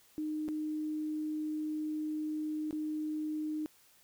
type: tone with dropouts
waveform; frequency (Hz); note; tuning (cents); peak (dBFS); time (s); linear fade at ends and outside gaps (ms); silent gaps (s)
sine; 307.1; D#4; -23; -33; 0.18-3.66; 0; 0.481-0.487 / 2.709-2.728
effects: white hiss -64 dBFS RMS until 4.03 s